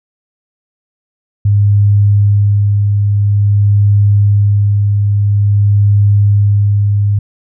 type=tone with tremolo; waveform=sine; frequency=102.1 Hz; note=G#2; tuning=29 cents flat; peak=-5 dBFS; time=1.45-7.19 s; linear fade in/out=5 ms; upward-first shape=sine; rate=0.49 Hz; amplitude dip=30%; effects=none